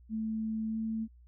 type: tone with pitch glide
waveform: sine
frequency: 220 to 222 Hz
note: A3 to A3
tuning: 0 to +16 cents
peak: -31 dBFS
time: 0.09-1.08 s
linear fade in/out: 50 ms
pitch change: +16 cents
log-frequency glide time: 0.68-0.77 s
effects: added 60 Hz sine -54 dBFS peak until 1.27 s